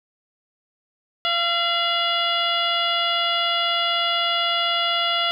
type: harmonic tone with a mistuned harmonic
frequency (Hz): 684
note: F5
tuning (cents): -36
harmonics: 1 / 2 / 3 / 4 / 5 / 6 / 7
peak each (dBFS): -27 / -25 / -29 / -24 / -25 / -35 / -37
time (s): 1.25-5.31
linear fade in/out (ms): 0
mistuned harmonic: 4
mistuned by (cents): +82
effects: 9-bit